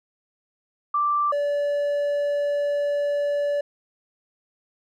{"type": "tone pair in turn", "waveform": ["sine", "triangle"], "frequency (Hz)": [1174.7, 577.3], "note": ["D6", "D5"], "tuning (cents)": [0, -30], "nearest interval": "octave", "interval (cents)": 1230, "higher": "first", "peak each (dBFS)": -19, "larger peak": "neither", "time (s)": [[0.94, 1.32], [1.32, 3.61]], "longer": "second", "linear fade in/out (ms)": 5, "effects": []}